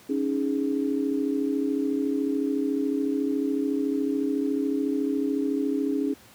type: chord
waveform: sine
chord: C# suspended second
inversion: none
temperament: equal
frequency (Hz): 277.2 / 311.1 / 415.3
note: C#4 / D#4 / G#4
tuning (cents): 0 / 0 / 0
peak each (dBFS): -25 / -29 / -30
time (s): 0.09-6.14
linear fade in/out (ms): 10
effects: pink hiss -52 dBFS RMS until 6.34 s + high-pass 100 Hz 12 dB/octave